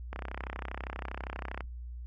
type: click train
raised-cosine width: 0.5 ms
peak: -23 dBFS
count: 49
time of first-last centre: 0.13-1.607 s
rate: 32.5 Hz
effects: added 60 Hz sine -39 dBFS peak until 2.06 s + AAC 32 kbps

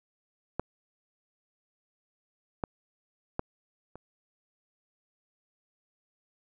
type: clicks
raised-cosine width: 1 ms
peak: -15 / -16 / -15 / -30 dBFS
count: 4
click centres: 0.596 / 2.638 / 3.394 / 3.956 s
effects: none

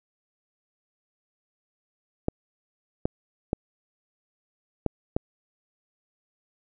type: clicks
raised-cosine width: 2 ms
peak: -10 dBFS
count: 5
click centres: 2.284 / 3.055 / 3.531 / 4.863 / 5.165 s
effects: none

